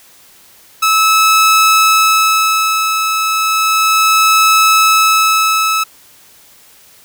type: tone with tremolo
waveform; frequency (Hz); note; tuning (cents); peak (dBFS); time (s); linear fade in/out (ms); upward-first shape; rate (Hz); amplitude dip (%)
sawtooth; 1300; E6; -24; -3; 0.82-5.84; 10; sine; 0.33; 50
effects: white hiss -44 dBFS RMS until 7.04 s